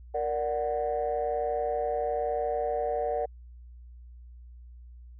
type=chord; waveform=sine; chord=Bb augmented; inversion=none; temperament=equal; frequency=466.2 / 587.3 / 740 Hz; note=Bb4 / D5 / F#5; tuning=0 / 0 / 0 cents; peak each=-30 dBFS; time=0.14-3.26 s; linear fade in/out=10 ms; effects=tanh soft clip ceiling -20 dBFS + added 60 Hz sine -45 dBFS peak until 5.19 s